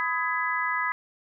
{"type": "harmonic tone with a mistuned harmonic", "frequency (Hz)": 333.5, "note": "E4", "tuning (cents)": 20, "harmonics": [3, 4, 5, 6], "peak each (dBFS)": [-30, -30, -30, -30], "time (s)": [0, 0.92], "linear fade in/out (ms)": 0, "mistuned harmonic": 4, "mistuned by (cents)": -99, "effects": []}